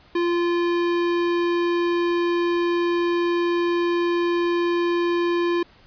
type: tone with hard clipping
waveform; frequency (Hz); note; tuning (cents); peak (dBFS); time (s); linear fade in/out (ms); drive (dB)
sine; 345.8; F4; -17; -21; 0.15-5.63; 5; 18
effects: pink hiss -53 dBFS RMS until 5.86 s + resampled to 11025 Hz